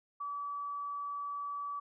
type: tone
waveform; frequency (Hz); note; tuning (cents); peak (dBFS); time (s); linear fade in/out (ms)
sine; 1148; D6; -40; -36; 0.2-1.8; 10
effects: none